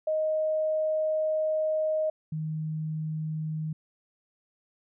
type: tone pair in turn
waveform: sine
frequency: 624 / 156.28 Hz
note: D#5 / D#3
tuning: +5 / +8 cents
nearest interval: 2 octaves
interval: 2397 cents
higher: first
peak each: -24 / -29 dBFS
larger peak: first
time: 0.07-2.1 / 2.32-3.73 s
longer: first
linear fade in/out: 5 ms
effects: none